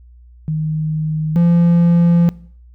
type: tone pair in turn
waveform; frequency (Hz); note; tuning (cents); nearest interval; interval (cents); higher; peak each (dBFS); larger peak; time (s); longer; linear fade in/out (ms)
sine / triangle; 155.56 / 171.12; D#3 / F3; 0 / -35; major second; 165; second; -16 / -7; second; 0.48-1.36 / 1.36-2.29; second; 0
effects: noise-tail reverb RT60 0.6 s tail -22 dB re dry + added 60 Hz sine -40 dBFS peak until 2.74 s